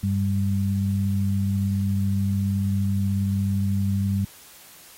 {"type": "tone pair together", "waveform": "sine", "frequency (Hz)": [98, 196.79], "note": ["G2", "G3"], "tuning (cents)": [0, 7], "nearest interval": "octave", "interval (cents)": 1207, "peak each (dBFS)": [-22, -24], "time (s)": [0.03, 4.25], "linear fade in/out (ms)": 5, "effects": ["white hiss -48 dBFS RMS until 4.97 s", "AAC 48 kbps"]}